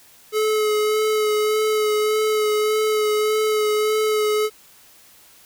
square tone with vibrato, 428.2 Hz, A4, 47 cents flat, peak -18 dBFS, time 0.32-4.5 s, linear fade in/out 50 ms, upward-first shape sine, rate 1.7 Hz, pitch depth 17 cents each way, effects white hiss -50 dBFS RMS until 5.45 s

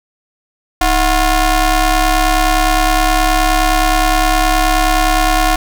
sawtooth ring-modulated tone, 349.2 Hz, F4, in tune, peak -3 dBFS, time 0.81-5.56 s, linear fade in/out 5 ms, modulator 384 Hz, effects none

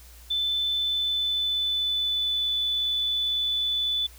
sine tone with pitch glide, 3520 to 3482 Hz, A7 to A7, 0 to -19 cents, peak -23 dBFS, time 0.3-4.07 s, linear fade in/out 10 ms, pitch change -19 cents, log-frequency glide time 0.73-2.58 s, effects added 60 Hz sine -47 dBFS peak until 4.18 s + white hiss -52 dBFS RMS until 4.18 s

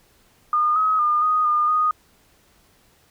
sine tone with pitch steps, 1218 / 1272 / 1211 / 1244 / 1213 / 1239 Hz, D#6 / D#6 / D#6 / D#6 / D#6 / D#6, -37 / +38 / -47 / -1 / -44 / -8 cents, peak -16 dBFS, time 0.53-1.91 s, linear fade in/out 2 ms, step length 230 ms, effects pink hiss -58 dBFS RMS until 3.1 s

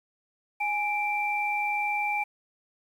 sine tone pair together, 830.6 / 2349 Hz, G#5 / D7, 0 / 0 cents, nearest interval octave + tritone, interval 1800 cents, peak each -28 dBFS, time 0.6-2.24 s, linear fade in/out 10 ms, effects 9-bit

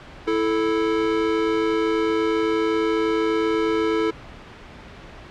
square tone pair together, 329.6 / 437.8 Hz, E4 / A4, 0 / -9 cents, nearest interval perfect fourth, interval 491 cents, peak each -23 / -22 dBFS, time 0.27-4.11 s, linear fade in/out 10 ms, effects pink hiss -41 dBFS RMS until 5.3 s + low-pass 3000 Hz 12 dB/octave

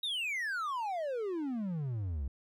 triangle exponential sweep, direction down, 3838 to 63.1 Hz, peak -31 dBFS, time 0.03-2.28 s, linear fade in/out 5 ms, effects none

